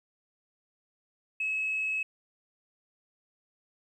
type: tone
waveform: sine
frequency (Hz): 2577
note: E7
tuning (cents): -40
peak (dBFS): -27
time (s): 1.4-2.03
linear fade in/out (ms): 5
effects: tanh soft clip ceiling -23 dBFS + 11-bit